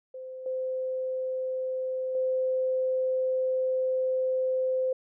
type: tone with level steps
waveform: sine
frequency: 517 Hz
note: C5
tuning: 21 cents flat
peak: -37 / -28 / -24 dBFS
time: 0.14-4.93 s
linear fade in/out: 5 ms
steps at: 0.46 / 2.15 s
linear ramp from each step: 2 ms
effects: none